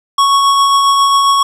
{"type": "tone with tremolo", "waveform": "square", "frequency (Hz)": 1108.7, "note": "C#6", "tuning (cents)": 0, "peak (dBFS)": -7, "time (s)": [0.18, 1.43], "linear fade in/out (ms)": 5, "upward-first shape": "triangle", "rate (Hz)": 7.4, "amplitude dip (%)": 30, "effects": ["low-pass 9000 Hz 12 dB/octave", "7-bit"]}